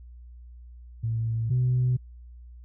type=tone pair in turn; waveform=sine; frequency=113.5 / 125.65 Hz; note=A#2 / B2; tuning=-46 / +30 cents; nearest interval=major second; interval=176 cents; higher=second; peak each=-24 / -19 dBFS; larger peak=second; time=1.03-1.5 / 1.5-1.97 s; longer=neither; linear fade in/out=10 ms; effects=tanh soft clip ceiling -17 dBFS + added 60 Hz sine -43 dBFS peak until 2.64 s